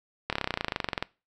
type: slowing click train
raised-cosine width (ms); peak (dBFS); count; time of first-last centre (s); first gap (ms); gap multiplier
0.3; -11; 21; 0.3-1.026; 27; 1.03
effects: noise-tail reverb RT60 0.3 s tail -22 dB re dry